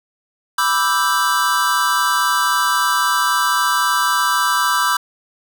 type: chord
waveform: square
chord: E minor seventh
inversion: second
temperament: equal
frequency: 987.8 / 1174.7 / 1318.5 / 1568 Hz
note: B5 / D6 / E6 / G6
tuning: 0 / 0 / 0 / 0 cents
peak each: -21 dBFS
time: 0.58-4.97 s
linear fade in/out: 5 ms
effects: none